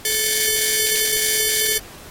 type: ring-modulated tone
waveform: 5% pulse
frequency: 1318.5 Hz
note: E6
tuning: in tune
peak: -3 dBFS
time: 0.05-1.78 s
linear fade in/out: 2 ms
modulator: 887 Hz
effects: pink hiss -41 dBFS RMS until 2.1 s + AAC 48 kbps